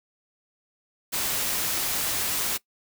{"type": "noise", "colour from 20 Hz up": "white", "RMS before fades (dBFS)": -27, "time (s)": [1.12, 2.58], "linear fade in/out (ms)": 20, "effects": ["noise-tail reverb RT60 0.1 s tail -20 dB re dry"]}